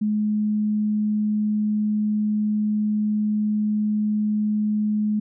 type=tone; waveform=sine; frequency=211.5 Hz; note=G#3; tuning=32 cents sharp; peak=-19 dBFS; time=0.01-5.2 s; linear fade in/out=10 ms; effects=none